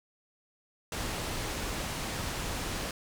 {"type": "low-pass noise", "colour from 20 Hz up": "pink", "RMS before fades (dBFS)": -35, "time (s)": [0.92, 2.91], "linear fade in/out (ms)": 2, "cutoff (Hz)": 10000, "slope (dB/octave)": 12, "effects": []}